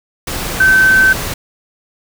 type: tone in noise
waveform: sine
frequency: 1538 Hz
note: G6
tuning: 33 cents flat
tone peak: -6 dBFS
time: 0.6-1.13 s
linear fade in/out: 5 ms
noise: pink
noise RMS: -21 dBFS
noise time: 0.27-1.34 s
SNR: +12 dB
effects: none